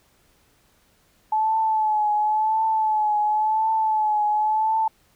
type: tone with vibrato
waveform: sine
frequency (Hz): 862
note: A5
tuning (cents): -36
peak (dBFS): -18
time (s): 1.32-4.88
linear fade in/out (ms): 5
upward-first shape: triangle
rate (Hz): 0.94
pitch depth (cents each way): 50
effects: pink hiss -61 dBFS RMS until 5.15 s